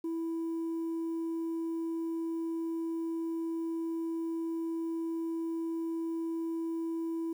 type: tone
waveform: sine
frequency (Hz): 329.6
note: E4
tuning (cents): 0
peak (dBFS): -29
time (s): 0.04-7.33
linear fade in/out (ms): 5
effects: tanh soft clip ceiling -31 dBFS + 10-bit